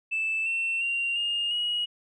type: tone with pitch steps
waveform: sine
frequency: 2637 / 2700 / 2765 / 2831 / 2899 Hz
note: E7 / E7 / F7 / F7 / F#7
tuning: 0 / +41 / -18 / +23 / -36 cents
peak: -24 dBFS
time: 0.11-1.86 s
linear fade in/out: 20 ms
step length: 350 ms
effects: tanh soft clip ceiling -21 dBFS